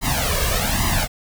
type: noise with flanger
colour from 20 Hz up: pink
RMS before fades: -20 dBFS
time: 0.01-1.08 s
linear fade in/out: 50 ms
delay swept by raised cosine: 1 to 1.83 ms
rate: 1.2 Hz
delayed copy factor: +0.9
effects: none